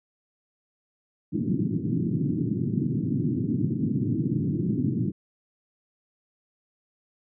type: band-pass noise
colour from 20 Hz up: pink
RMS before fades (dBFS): -26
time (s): 1.32-5.12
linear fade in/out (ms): 20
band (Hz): 110 to 330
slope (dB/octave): 48
effects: none